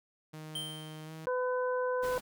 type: tone with pitch glide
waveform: sawtooth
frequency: 155.56 to 159.1 Hz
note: D#3 to D#3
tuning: 0 to +39 cents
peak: -39 dBFS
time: 0.33-1.26 s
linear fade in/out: 10 ms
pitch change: +39 cents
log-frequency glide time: 1.05-1.12 s
type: tone with exponential decay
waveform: square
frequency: 3136 Hz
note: G7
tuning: in tune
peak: -34 dBFS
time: 0.55-1.24 s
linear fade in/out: 5 ms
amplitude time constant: 150 ms
type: harmonic tone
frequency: 503 Hz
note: B4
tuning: 32 cents sharp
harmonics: 1 / 2 / 3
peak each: -30 / -36 / -40 dBFS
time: 1.27-2.18 s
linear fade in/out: 0 ms
type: noise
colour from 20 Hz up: pink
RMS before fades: -44 dBFS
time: 2.02-2.21 s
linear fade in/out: 20 ms
effects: none